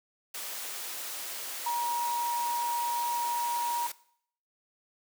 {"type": "tone in noise", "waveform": "sine", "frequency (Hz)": 951, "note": "A#5", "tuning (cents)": 34, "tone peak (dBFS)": -27, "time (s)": [1.66, 3.87], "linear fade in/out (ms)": 5, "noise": "white", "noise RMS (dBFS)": -38, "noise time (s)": [0.34, 3.92], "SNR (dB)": 8, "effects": ["noise-tail reverb RT60 0.6 s tail -19 dB re dry", "high-pass 400 Hz 12 dB/octave"]}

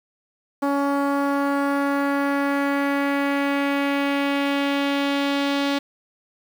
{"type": "tone with low-pass filter sweep", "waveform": "sawtooth", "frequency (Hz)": 281, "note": "C#4", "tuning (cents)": 24, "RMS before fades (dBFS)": -22, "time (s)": [0.62, 5.79], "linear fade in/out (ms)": 10, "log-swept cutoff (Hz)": [1100, 4000], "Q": 1.8, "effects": ["7-bit"]}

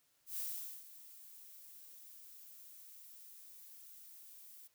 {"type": "noise with ADSR envelope", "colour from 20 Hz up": "violet", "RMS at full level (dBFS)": -40, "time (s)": [0.26, 4.68], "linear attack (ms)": 120, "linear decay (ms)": 450, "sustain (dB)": -16, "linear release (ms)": 14, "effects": ["white hiss -75 dBFS RMS until 4.74 s"]}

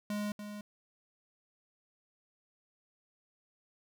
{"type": "tone with echo", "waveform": "square", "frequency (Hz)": 207.7, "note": "G#3", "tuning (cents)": 0, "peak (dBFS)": -34, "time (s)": [0.1, 0.32], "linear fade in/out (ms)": 2, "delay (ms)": 290, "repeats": 1, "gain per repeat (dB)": -8, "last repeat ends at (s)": 0.61, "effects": []}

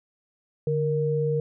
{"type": "tone pair together", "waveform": "sine", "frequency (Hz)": [147.06, 466.9], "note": ["D3", "A#4"], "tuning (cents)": [3, 3], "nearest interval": "octave + minor sixth", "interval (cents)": 2000, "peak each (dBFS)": [-25, -24], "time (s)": [0.67, 1.4], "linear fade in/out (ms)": 2, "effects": []}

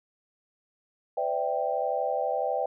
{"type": "chord", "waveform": "sine", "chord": "E minor seventh", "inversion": "second", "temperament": "equal with one note detuned", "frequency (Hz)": [505.7, 587.3, 659.3, 784], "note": ["B4", "D5", "E5", "G5"], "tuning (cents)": [41, 0, 0, 0], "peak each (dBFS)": [-31, -31, -32, -30], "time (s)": [1.17, 2.66], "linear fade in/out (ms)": 5, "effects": []}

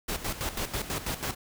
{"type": "noise with tremolo", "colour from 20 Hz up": "pink", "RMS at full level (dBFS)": -31, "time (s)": [0.08, 1.35], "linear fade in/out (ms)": 10, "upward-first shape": "square", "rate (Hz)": 6.1, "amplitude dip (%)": 70, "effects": []}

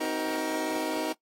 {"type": "chord", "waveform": "25% pulse", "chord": "C half-diminished seventh", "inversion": "none", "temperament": "just", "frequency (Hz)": [261.6, 314, 376.7, 470.9], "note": ["C4", "Eb4", "Gb4", "Bb4"], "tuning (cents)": [0, 16, 31, 18], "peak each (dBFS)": [-33, -27, -33, -32], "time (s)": [0, 1.13], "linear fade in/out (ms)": 10, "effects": ["noise-tail reverb RT60 0.1 s tail -18 dB re dry", "AAC 48 kbps"]}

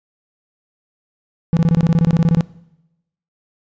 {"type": "tone bursts", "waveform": "triangle", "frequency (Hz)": 165.9, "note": "E3", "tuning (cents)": 11, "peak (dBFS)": -8, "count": 15, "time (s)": [1.53, 2.408], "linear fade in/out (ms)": 0, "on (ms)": 38, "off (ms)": 22, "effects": ["noise-tail reverb RT60 0.9 s tail -21 dB re dry", "resampled to 16000 Hz"]}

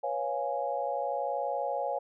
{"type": "chord", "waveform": "sine", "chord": "C# dominant seventh", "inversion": "third", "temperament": "equal", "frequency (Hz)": [493.9, 554.4, 698.5, 830.6], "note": ["B4", "C#5", "E#5", "G#5"], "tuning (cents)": [0, 0, 0, 0], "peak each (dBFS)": [-38, -33, -35, -34], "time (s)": [0.03, 1.99], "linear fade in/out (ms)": 10, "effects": []}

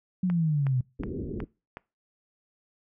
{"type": "exponential sweep", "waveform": "sine", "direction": "down", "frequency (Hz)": [187.2, 123.47], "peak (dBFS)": -22, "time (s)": [0.23, 0.81], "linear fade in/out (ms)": 5}
{"type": "click train", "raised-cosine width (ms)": 0.5, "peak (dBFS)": -23, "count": 5, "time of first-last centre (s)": [0.3, 1.771], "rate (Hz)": 2.72}
{"type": "low-pass noise", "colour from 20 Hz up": "white", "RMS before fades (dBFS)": -34, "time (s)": [0.99, 1.45], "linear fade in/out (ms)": 10, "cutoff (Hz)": 410, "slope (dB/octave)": 48}
{"effects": ["noise-tail reverb RT60 0.3 s tail -24 dB re dry"]}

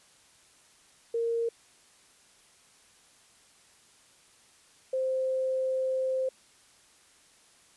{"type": "tone pair in turn", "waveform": "sine", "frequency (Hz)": [463.3, 522.1], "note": ["A#4", "C5"], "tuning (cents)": [-11, -4], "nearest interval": "major second", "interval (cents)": 207, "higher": "second", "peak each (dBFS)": -26, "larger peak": "neither", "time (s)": [[1.14, 1.49], [4.93, 6.29]], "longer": "second", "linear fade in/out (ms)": 5, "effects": ["white hiss -60 dBFS RMS until 7.76 s", "resampled to 24000 Hz"]}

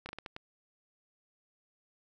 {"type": "slowing click train", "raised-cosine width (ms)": 0.3, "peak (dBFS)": -25, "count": 6, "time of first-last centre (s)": [0.06, 0.364], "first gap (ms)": 30, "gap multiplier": 1.36, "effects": []}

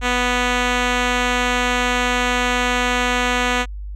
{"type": "tone", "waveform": "5% pulse", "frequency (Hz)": 246.9, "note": "B3", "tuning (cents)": 0, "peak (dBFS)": -5, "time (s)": [0.01, 3.66], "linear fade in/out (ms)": 50, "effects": ["added 50 Hz sine -27 dBFS peak until 3.95 s", "low-pass 6000 Hz 12 dB/octave"]}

